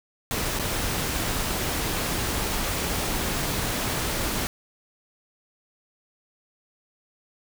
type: noise with dropouts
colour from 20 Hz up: pink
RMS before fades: -27 dBFS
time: 0.31-4.47 s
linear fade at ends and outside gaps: 0 ms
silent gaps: 0.589-0.596 s
effects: none